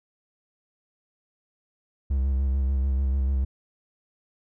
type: tone with vibrato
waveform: triangle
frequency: 67 Hz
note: C2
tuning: 42 cents sharp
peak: -19 dBFS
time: 2.1-3.45 s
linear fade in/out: 10 ms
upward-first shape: square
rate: 6.8 Hz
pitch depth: 39 cents each way
effects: none